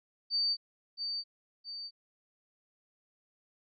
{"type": "tone with echo", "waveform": "sine", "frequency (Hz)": 4600, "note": "D8", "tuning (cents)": -37, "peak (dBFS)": -27, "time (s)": [0.3, 0.57], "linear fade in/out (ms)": 50, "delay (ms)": 670, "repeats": 2, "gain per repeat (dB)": -6, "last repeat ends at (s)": 1.91, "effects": []}